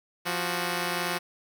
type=tone pair together; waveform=5% pulse; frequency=174.62 / 370 Hz; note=F3 / F#4; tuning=0 / 0 cents; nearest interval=octave + minor second; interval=1300 cents; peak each=-18 / -20 dBFS; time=0.25-1.19 s; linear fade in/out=20 ms; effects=none